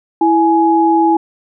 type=tone pair together; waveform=sine; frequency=330.1 / 838.1 Hz; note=E4 / G#5; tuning=+2 / +16 cents; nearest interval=octave + major third; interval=1614 cents; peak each=-11 dBFS; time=0.21-1.17 s; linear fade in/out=5 ms; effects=none